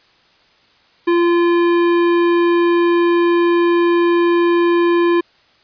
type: tone with hard clipping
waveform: triangle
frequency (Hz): 344.1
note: F4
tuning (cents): -26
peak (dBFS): -13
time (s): 1.07-5.21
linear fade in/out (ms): 10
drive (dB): 18
effects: white hiss -53 dBFS RMS until 5.63 s + resampled to 11025 Hz